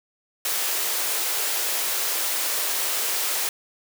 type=high-pass noise; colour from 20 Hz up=white; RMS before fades=-25 dBFS; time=0.45-3.49 s; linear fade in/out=2 ms; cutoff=360 Hz; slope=24 dB/octave; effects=none